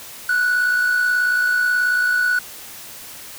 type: tone with amplitude modulation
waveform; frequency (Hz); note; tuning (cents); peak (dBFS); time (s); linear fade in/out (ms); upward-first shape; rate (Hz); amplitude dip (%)
triangle; 1476; F#6; -5; -11; 0.29-2.39; 5; sine; 58.4; 45
effects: tanh soft clip ceiling -7 dBFS + white hiss -37 dBFS RMS until 3.38 s